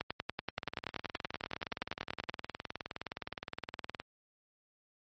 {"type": "two click trains", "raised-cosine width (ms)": 0.3, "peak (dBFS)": [-18, -22], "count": [25, 67], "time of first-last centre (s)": [[0.01, 2.296], [0.58, 4]], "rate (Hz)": [10.5, 19.3], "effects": ["high-pass 60 Hz 12 dB/octave", "MP3 32 kbps"]}